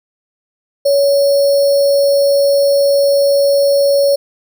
sine tone with sample-and-hold, 561 Hz, C#5, 21 cents sharp, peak -8 dBFS, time 0.85-4.16 s, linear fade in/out 10 ms, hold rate 4900 Hz, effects none

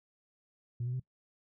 sine tone with pitch steps, 120 / 124.16 / 128.46 Hz, B2 / B2 / C3, -49 / +10 / -31 cents, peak -31 dBFS, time 0.8-0.998 s, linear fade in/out 5 ms, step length 66 ms, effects noise-tail reverb RT60 0.1 s tail -21 dB re dry + tanh soft clip ceiling -29 dBFS

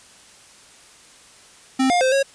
square tone with pitch steps, 263 / 709 / 520 / 548 Hz, C4 / F5 / C5 / C#5, +9 / +26 / -11 / -20 cents, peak -16 dBFS, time 1.79-2.23 s, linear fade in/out 10 ms, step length 110 ms, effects white hiss -48 dBFS RMS until 2.34 s + resampled to 22050 Hz

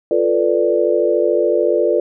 sine chord, B half-diminished seventh, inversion second, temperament equal, 349.2 / 440 / 493.9 / 587.3 Hz, F4 / A4 / B4 / D5, 0 / 0 / 0 / 0 cents, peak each -18 dBFS, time 0.11-2 s, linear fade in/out 2 ms, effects none

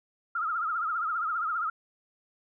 sine tone with vibrato, 1318.5 Hz, E6, in tune, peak -27 dBFS, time 0.35-1.7 s, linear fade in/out 5 ms, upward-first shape triangle, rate 15 Hz, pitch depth 140 cents each way, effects none

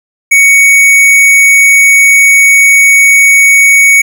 sine tone with hard clipping, 2233 Hz, C#7, 12 cents sharp, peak -3 dBFS, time 0.31-4.02 s, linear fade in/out 10 ms, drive 14 dB, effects none

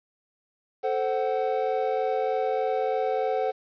triangle chord, F# diminished, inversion first, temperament equal with one note detuned, 440 / 523.3 / 749.5 Hz, A4 / C5 / F#5, 0 / 0 / +22 cents, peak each -26 dBFS, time 0.83-3.52 s, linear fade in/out 20 ms, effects resampled to 11025 Hz + 9-bit

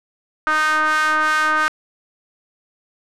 square ring-modulated tone, 154.6 Hz, D#3, 11 cents flat, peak -13 dBFS, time 0.47-1.68 s, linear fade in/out 0 ms, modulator 1390 Hz, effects low-pass 9000 Hz 12 dB/octave

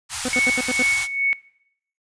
white band-stop noise, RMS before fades -26 dBFS, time 0.09-1.08 s, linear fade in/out 50 ms, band 140 to 740 Hz, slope 48 dB/octave
25% pulse tone bursts, 251.9 Hz, B3, 34 cents sharp, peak -18 dBFS, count 6, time 0.25-0.824 s, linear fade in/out 2 ms, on 34 ms, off 74 ms
sine tone with tremolo, 2217 Hz, C#7, in tune, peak -16 dBFS, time 0.33-1.33 s, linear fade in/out 0 ms, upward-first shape sine, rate 2.3 Hz, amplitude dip 70%
effects noise-tail reverb RT60 0.7 s tail -21 dB re dry + resampled to 22050 Hz

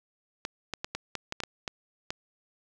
clicks, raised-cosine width 0.2 ms, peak -15 dBFS, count 10, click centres 0.451 / 0.737 / 0.845 / 0.95 / 1.153 / 1.324 / 1.403 / 1.436 / 1.678 / 2.105 s, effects none

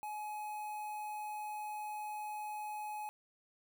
square tone with notch filter, 845 Hz, G#5, 30 cents sharp, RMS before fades -42 dBFS, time 0.03-3.09 s, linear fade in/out 0 ms, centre 4900 Hz, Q 0.59, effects none

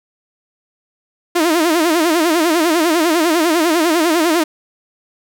sawtooth tone with vibrato, 329.6 Hz, E4, in tune, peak -8 dBFS, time 1.35-4.44 s, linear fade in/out 10 ms, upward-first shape sine, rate 10 Hz, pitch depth 130 cents each way, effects none

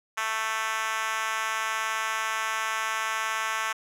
5% pulse tone with high-pass filter, 220.7 Hz, A3, 5 cents sharp, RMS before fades -29 dBFS, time 0.17-3.73 s, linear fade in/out 10 ms, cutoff 1100 Hz, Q 1.7, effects low-pass 12000 Hz 12 dB/octave

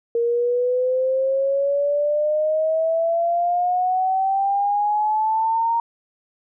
sine exponential sweep, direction up, 465.2 to 932.3 Hz, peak -17 dBFS, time 0.15-5.8 s, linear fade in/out 2 ms, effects none

